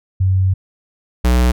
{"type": "tone pair in turn", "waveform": ["sine", "square"], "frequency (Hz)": [94.3, 61.43], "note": ["F#2", "B1"], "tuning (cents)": [33, -9], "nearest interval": "perfect fifth", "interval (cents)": 742, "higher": "first", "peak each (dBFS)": -11, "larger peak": "neither", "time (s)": [[0.2, 0.54], [1.24, 1.52]], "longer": "first", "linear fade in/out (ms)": 10, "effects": []}